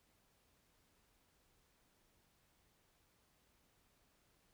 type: silence
effects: pink hiss -75 dBFS RMS until 4.53 s